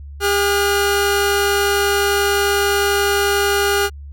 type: tone pair together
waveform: sawtooth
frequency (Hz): 402.7 / 1435.1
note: G4 / F6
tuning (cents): +47 / +47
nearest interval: octave + minor seventh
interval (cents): 2200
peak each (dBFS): -12 / -16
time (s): 0.2-3.9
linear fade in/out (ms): 50
effects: added 71 Hz sine -31 dBFS peak until 4.12 s